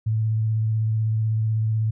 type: tone with vibrato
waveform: sine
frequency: 110 Hz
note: A2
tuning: in tune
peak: -19 dBFS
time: 0.06-1.91 s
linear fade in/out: 10 ms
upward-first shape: sine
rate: 16 Hz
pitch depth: 18 cents each way
effects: none